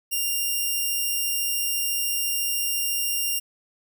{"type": "tone", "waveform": "5% pulse", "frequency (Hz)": 2794, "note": "F7", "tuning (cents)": 0, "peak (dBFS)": -14, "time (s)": [0.11, 3.4], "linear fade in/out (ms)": 20, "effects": []}